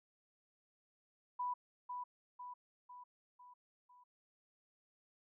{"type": "tone with echo", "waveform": "sine", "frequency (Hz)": 987.8, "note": "B5", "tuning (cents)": 0, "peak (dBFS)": -36, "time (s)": [1.39, 1.54], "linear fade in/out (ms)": 10, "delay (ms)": 500, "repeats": 5, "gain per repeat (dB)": -5, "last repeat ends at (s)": 4.04, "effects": []}